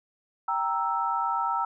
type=chord; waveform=sine; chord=E diminished; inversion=first; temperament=equal; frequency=784 / 932.3 / 1318.5 Hz; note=G5 / Bb5 / E6; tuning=0 / 0 / 0 cents; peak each=-31 / -28 / -28 dBFS; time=0.48-1.65 s; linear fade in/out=5 ms; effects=none